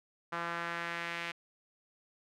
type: tone with band-pass filter sweep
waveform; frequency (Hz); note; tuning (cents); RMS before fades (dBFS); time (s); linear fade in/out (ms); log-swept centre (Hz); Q
sawtooth; 170; F3; -46; -38; 0.32-1.32; 10; 1300 to 2300; 1.9
effects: none